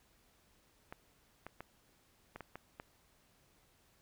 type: clicks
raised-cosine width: 0.5 ms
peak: -30 dBFS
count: 7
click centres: 0.925 / 1.466 / 1.606 / 2.36 / 2.407 / 2.556 / 2.799 s
effects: pink hiss -70 dBFS RMS until 4.01 s